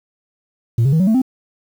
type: tone with pitch steps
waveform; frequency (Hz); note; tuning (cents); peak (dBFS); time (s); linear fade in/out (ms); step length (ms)
sine; 115.7 / 136.01 / 159.89 / 187.96 / 221 / 259.7; A#2 / C#3 / D#3 / F#3 / A3 / C4; -13 / -33 / +47 / +28 / +8 / -13; -8; 0.78-1.218; 5; 73
effects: tanh soft clip ceiling -10 dBFS + 7-bit